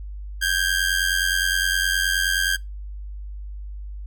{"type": "ring-modulated tone", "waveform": "sawtooth", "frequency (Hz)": 1600, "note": "G6", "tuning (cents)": 35, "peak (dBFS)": -13, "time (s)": [0.41, 2.57], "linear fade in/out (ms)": 20, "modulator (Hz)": 44.8, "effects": ["noise-tail reverb RT60 0.2 s tail -24 dB re dry", "added 50 Hz sine -31 dBFS peak until 4.06 s"]}